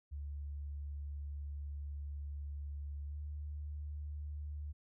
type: tone with pitch glide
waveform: sine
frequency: 72 to 73.94 Hz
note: D2 to D2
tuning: -34 to +12 cents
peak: -40 dBFS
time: 0.11-4.73 s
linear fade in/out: 20 ms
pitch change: +46 cents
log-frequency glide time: 3.07-3.16 s
effects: none